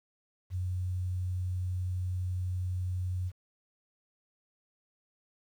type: tone with quantisation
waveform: sine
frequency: 91.2 Hz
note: F#2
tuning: 24 cents flat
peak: -30 dBFS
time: 0.5-3.32 s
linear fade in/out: 50 ms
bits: 10
effects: none